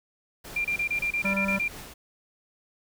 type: noise with tremolo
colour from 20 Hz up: pink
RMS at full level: -41 dBFS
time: 0.44-1.94 s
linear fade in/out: 10 ms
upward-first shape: sine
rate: 3.9 Hz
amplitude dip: 40%
type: tone bursts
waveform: sine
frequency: 2383 Hz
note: D7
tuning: 25 cents sharp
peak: -24 dBFS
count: 10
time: 0.56-1.681 s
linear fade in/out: 5 ms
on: 86 ms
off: 29 ms
type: harmonic tone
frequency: 196 Hz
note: G3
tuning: in tune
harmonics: 1 / 3 / 5 / 7 / 9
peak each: -28 / -33 / -37 / -37 / -42 dBFS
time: 1.24-1.59 s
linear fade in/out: 10 ms
effects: none